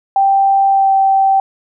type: tone with pitch glide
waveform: sine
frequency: 784 to 776.8 Hz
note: G5 to G5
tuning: 0 to -16 cents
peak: -8 dBFS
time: 0.16-1.4 s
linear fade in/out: 2 ms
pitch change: -16 cents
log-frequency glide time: 0.7-0.92 s
effects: none